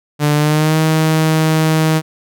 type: tone with pitch glide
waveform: sawtooth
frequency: 148.3 to 158.03 Hz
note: D3 to D#3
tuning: +17 to +27 cents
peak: -7 dBFS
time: 0.19-2.02 s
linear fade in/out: 50 ms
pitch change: +110 cents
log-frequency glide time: 0.34-0.78 s
effects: none